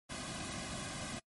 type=noise with comb filter; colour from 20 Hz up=pink; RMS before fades=-42 dBFS; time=0.09-1.2 s; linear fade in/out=20 ms; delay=2.2 ms; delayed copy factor=-0.95; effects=noise-tail reverb RT60 0.1 s tail -24 dB re dry + MP3 48 kbps